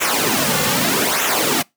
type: noise with flanger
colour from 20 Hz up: pink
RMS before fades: -17 dBFS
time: 0-1.63 s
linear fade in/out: 20 ms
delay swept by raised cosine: 0.21 to 3.11 ms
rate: 0.81 Hz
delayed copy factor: -0.7
effects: noise-tail reverb RT60 0.2 s tail -25 dB re dry + high-pass 200 Hz 12 dB/octave